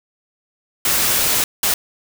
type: noise bursts at uneven times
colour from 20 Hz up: white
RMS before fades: -17 dBFS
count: 2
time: 0.85-1.44 / 1.63-1.74 s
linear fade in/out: 2 ms
effects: none